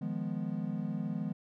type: chord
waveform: triangle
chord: F half-diminished seventh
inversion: third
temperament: equal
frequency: 155.56 / 174.61 / 207.7 / 246.9 Hz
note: Eb3 / F3 / Ab3 / Cb4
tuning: 0 / 0 / 0 / 0 cents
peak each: -37 / -36 / -35 / -38 dBFS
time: 0.01-1.33 s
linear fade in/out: 10 ms
effects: none